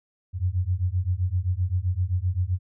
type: beating tone pair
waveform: sine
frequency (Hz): 87.31 / 95.01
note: F2 / F#2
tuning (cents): 0 / +46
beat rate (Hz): 7.7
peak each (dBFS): -25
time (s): 0.33-2.59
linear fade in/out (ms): 50
effects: none